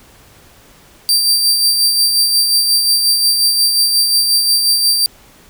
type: tone with tremolo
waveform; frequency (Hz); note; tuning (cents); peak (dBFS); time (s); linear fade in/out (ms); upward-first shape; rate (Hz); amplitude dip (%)
sawtooth; 4690; D8; -3; -6; 1.09-5.06; 0; sine; 5.6; 40
effects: pink hiss -45 dBFS RMS until 5.49 s